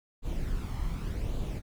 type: noise with flanger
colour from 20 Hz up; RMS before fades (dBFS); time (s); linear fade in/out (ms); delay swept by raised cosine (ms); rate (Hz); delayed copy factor
brown; -32; 0.22-1.62; 50; 0.27 to 0.97; 0.86; +0.5
effects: none